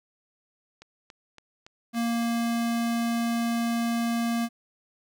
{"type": "click train", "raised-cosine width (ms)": 0.2, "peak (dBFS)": -29, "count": 6, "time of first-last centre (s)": [0.82, 2.228], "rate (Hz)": 3.55}
{"type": "tone", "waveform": "square", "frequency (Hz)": 233.1, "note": "A#3", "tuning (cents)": 0, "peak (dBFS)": -25, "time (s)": [1.93, 4.49], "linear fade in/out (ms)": 50}
{"effects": []}